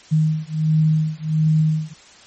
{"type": "beating tone pair", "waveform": "sine", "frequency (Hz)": [155.56, 156.96], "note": ["D#3", "D#3"], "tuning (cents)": [0, 15], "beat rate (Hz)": 1.4, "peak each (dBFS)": -18, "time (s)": [0.11, 1.94], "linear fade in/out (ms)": 20, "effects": ["white hiss -46 dBFS RMS until 2.26 s", "MP3 32 kbps"]}